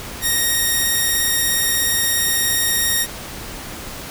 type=tone with vibrato; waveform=5% pulse; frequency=1864.7 Hz; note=A#6; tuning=in tune; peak=-6 dBFS; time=0.21-3.07 s; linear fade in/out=50 ms; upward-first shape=triangle; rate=17 Hz; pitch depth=15 cents each way; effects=pink hiss -32 dBFS RMS until 4.1 s